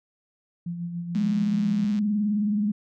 sine tone with tremolo, 172.3 Hz, F3, 23 cents flat, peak -27 dBFS, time 0.66-1.85 s, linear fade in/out 5 ms, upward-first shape sine, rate 7 Hz, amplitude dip 45%
sine tone with vibrato, 208.1 Hz, G#3, 4 cents sharp, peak -21 dBFS, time 1.15-2.72 s, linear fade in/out 10 ms, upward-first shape triangle, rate 19 Hz, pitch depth 80 cents each way
click train, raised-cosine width 0.2 ms, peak -28 dBFS, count 105, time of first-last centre 1.15-1.989 s, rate 124 Hz
effects none

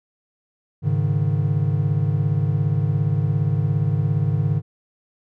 triangle chord, Ab suspended fourth, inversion none, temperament just, 103.83 / 138.43 / 155.74 Hz, Ab2 / Db3 / Eb3, 0 / -2 / +2 cents, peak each -20 dBFS, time 0.82-4.62 s, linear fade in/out 50 ms, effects none

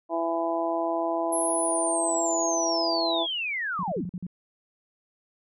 harmonic tone, 166.7 Hz, E3, 20 cents sharp, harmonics 2 / 3 / 4 / 5 / 6, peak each -30 / -38 / -27 / -33 / -33 dBFS, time 0.09-3.27 s, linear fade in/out 50 ms
sine linear sweep, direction down, 11175 to 113.3 Hz, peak -27 dBFS, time 1.32-4.05 s, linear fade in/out 10 ms
sine tone bursts, 180 Hz, F#3, 47 cents flat, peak -30 dBFS, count 6, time 3.79-4.267 s, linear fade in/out 2 ms, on 42 ms, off 45 ms
effects none

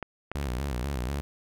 clicks, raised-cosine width 0.5 ms, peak -18 dBFS, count 3, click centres 0.027 / 0.316 / 0.428 s
sawtooth tone with vibrato, 65.6 Hz, C2, 5 cents sharp, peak -25 dBFS, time 0.35-1.21 s, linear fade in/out 0 ms, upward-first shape square, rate 4.1 Hz, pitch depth 130 cents each way
effects none

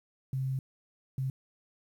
sine tone bursts at uneven times, 132.6 Hz, C3, 23 cents sharp, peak -29 dBFS, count 2, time 0.33-0.59 / 1.18-1.3 s, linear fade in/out 2 ms, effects 10-bit

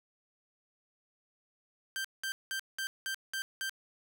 sawtooth tone bursts, 1568 Hz, G6, in tune, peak -30 dBFS, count 7, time 1.96-3.695 s, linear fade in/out 0 ms, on 85 ms, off 190 ms, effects 11-bit

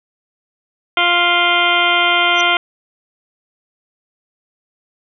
harmonic tone, 349.2 Hz, F4, in tune, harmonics 1 / 2 / 3 / 4 / 6 / 7 / 8 / 9 / 10, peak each -25 / -19 / -21 / -17 / -18 / -22 / -25 / -18 / -28 dBFS, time 0.97-2.57 s, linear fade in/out 2 ms
sine tone with exponential growth, 5920 Hz, F#8, in tune, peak -21 dBFS, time 2.34-2.41 s, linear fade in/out 2 ms, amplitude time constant 15 ms
effects none

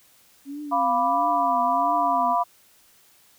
sine tone with vibrato, 272.2 Hz, C#4, 31 cents flat, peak -31 dBFS, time 0.45-2.36 s, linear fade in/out 50 ms, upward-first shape triangle, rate 1.5 Hz, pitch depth 170 cents each way
sine chord, B diminished, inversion second, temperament equal, 698.5 / 987.8 / 1174.7 Hz, F5 / B5 / D6, 0 / 0 / 0 cents, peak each -23 / -22 / -26 dBFS, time 0.71-2.44 s, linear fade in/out 20 ms
effects white hiss -57 dBFS RMS until 3.38 s

